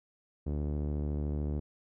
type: tone with low-pass filter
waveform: sawtooth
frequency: 73.8 Hz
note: D2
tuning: 9 cents sharp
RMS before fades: -33 dBFS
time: 0.46-1.6 s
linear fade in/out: 10 ms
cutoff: 400 Hz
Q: 1
effects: none